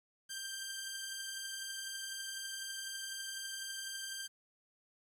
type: beating tone pair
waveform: 10% pulse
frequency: 1568 / 1580 Hz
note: G6 / G6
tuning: 0 / +13 cents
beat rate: 12 Hz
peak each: -40 / -33 dBFS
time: 0.29-4.28 s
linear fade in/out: 20 ms
effects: 11-bit